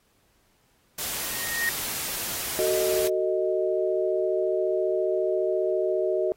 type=noise; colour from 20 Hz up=white; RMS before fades=-31 dBFS; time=0.98-3.08 s; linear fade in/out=5 ms
type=tone with exponential growth; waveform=sine; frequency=1863 Hz; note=A#6; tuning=2 cents flat; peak=-21 dBFS; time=1.04-1.69 s; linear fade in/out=0 ms; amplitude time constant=140 ms
type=chord; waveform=sine; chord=D# diminished; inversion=first; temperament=just; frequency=373.4 / 448 / 622.3 Hz; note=F#4 / A4 / D#5; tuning=+16 / +31 / 0 cents; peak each=-25 / -30 / -26 dBFS; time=2.59-6.32 s; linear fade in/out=0 ms
effects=pink hiss -66 dBFS RMS until 6.36 s + AAC 48 kbps